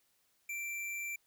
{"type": "tone", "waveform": "square", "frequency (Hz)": 2349, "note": "D7", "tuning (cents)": 0, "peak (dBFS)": -38, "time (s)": [0.49, 1.16], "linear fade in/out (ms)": 5, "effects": ["white hiss -74 dBFS RMS until 1.26 s"]}